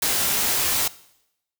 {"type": "noise with comb filter", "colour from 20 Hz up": "white", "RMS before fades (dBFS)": -22, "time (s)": [0.02, 0.88], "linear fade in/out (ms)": 5, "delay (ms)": 19, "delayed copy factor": -0.65, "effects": ["noise-tail reverb RT60 0.8 s tail -19 dB re dry"]}